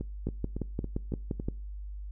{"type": "two click trains", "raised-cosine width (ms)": 3, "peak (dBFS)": [-18, -22], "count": [8, 6], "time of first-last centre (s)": [[0.27, 1.485], [0.01, 1.399]], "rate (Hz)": [5.76, 3.6], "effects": ["noise-tail reverb RT60 0.4 s tail -23 dB re dry", "added 50 Hz sine -37 dBFS peak until 2.11 s"]}